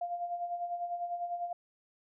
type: tone with tremolo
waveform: sine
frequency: 698.5 Hz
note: F5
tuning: in tune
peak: -31 dBFS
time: 0.01-1.53 s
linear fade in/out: 5 ms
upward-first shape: sine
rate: 10 Hz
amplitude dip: 60%
effects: none